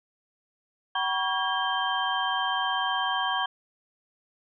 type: tone cluster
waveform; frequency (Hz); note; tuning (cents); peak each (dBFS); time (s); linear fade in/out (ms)
sine; 759 / 962 / 1118 / 1623 / 3144; F#5 / B5 / C#6 / G#6 / G7; +44 / -46 / +14 / -40 / +4; -31; 0.95-3.46; 5
effects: none